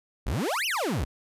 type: exponential two-way sweep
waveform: 35% pulse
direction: up then down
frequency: 41.21 to 3136 to 51.9 Hz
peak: -24 dBFS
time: 0.26-1.05 s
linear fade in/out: 10 ms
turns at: 0.66 s
effects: resampled to 32000 Hz